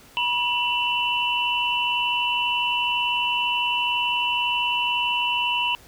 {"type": "tone cluster", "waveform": "sine", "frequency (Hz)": [969, 2706, 2964], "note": ["B5", "E7", "F#7"], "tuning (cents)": [-33, 45, 2], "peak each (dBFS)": -25, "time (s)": [0.17, 5.75], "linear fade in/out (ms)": 0, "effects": ["pink hiss -50 dBFS RMS until 5.87 s"]}